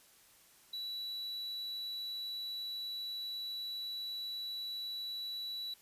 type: tone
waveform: triangle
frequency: 3936 Hz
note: B7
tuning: 7 cents flat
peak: -37 dBFS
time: 0.73-5.74 s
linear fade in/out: 5 ms
effects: white hiss -63 dBFS RMS until 5.81 s + resampled to 32000 Hz